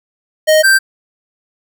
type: tone pair in turn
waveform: square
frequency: 622.3 / 1568.1 Hz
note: D#5 / G6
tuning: 0 / 0 cents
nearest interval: octave + major third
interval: 1600 cents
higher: second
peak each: -7 dBFS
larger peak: neither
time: 0.47-0.63 / 0.63-0.79 s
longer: neither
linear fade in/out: 20 ms
effects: none